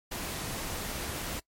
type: noise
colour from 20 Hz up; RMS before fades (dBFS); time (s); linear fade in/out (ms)
pink; -36; 0.11-1.4; 10
effects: noise-tail reverb RT60 0.1 s tail -21 dB re dry + MP3 64 kbps